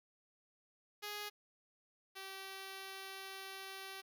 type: tone pair in turn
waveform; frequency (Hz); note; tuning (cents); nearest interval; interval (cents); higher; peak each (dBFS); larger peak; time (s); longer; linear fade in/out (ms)
5% pulse; 415.3 / 386.1; G#4 / G4; 0 / -26; minor second; 126; first; -31 / -35; first; 1.02-1.3 / 2.15-4.02; second; 20
effects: none